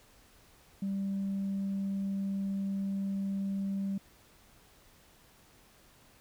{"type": "tone", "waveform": "sine", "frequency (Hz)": 196, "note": "G3", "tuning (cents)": 0, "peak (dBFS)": -29, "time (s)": [0.82, 3.98], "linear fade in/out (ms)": 5, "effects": ["tanh soft clip ceiling -28 dBFS", "pink hiss -61 dBFS RMS until 6.2 s"]}